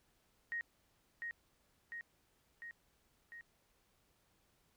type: tone with echo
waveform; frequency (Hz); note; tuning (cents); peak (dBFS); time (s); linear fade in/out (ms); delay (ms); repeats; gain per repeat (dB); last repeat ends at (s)
sine; 1872; A#6; +7; -37; 0.52-0.61; 0; 700; 4; -3; 3.41
effects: pink hiss -75 dBFS RMS until 4.76 s